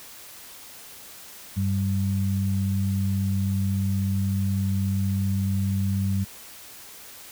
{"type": "tone pair together", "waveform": "sine", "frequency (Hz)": [97.8, 194.19], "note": ["G2", "G3"], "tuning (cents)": [-4, -16], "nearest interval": "octave", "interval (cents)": 1188, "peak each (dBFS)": [-23, -26], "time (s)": [1.56, 6.25], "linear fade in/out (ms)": 20, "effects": ["white hiss -44 dBFS RMS until 7.31 s"]}